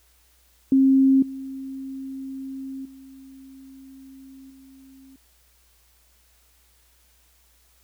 sine tone with level steps, 267.7 Hz, C4, 40 cents sharp, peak -13 / -31 / -42 / -46 dBFS, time 0.72-5.16 s, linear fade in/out 2 ms, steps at 1.22 / 2.85 / 4.5 s, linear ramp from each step 5 ms, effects added 60 Hz sine -61 dBFS peak until 7.83 s + white hiss -61 dBFS RMS until 7.83 s

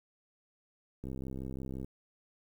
click train, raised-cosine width 3 ms, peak -28 dBFS, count 54, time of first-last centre 1.04-1.845 s, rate 65.8 Hz, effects 10-bit

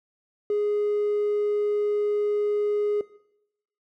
triangle tone, 415.3 Hz, G#4, in tune, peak -18 dBFS, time 0.5-3.01 s, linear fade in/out 2 ms, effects noise-tail reverb RT60 0.8 s tail -21 dB re dry + tanh soft clip ceiling -18 dBFS

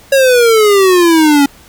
square exponential sweep, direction down, 554.4 to 277.2 Hz, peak -6 dBFS, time 0.12-1.46 s, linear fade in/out 5 ms, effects pink hiss -41 dBFS RMS until 1.68 s

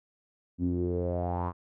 sawtooth tone with low-pass filter sweep, 88 Hz, F2, 14 cents sharp, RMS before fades -30 dBFS, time 0.58-1.53 s, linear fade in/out 50 ms, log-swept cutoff 240 to 1100 Hz, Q 6, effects none

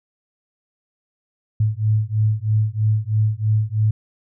sine beating tone pair, 106.4 / 109.5 Hz, G#2 / A2, +42 / -8 cents, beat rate 3.1 Hz, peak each -19 dBFS, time 1.6-3.91 s, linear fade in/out 5 ms, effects none

